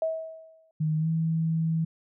sine tone with exponential decay, 644 Hz, E5, 41 cents flat, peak -22 dBFS, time 0.02-0.71 s, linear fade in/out 2 ms, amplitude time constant 150 ms
sine tone with pitch glide, 155.56 to 162.17 Hz, D#3 to E3, 0 to -28 cents, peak -23 dBFS, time 0.8-1.85 s, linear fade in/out 10 ms, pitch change +72 cents, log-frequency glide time 0.98-1.08 s
effects none

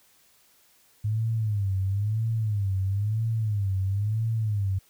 sine tone with vibrato, 103.83 Hz, G#2, in tune, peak -23 dBFS, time 1.04-4.79 s, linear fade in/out 10 ms, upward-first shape sine, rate 1 Hz, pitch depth 150 cents each way, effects white hiss -61 dBFS RMS until 4.89 s

